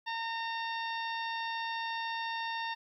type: harmonic tone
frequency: 914 Hz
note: A#5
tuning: 34 cents flat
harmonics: 1 / 2 / 3 / 4 / 5 / 6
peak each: -36 / -39 / -44 / -43 / -50 / -51 dBFS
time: 0.06-2.75 s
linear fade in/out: 20 ms
effects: 12-bit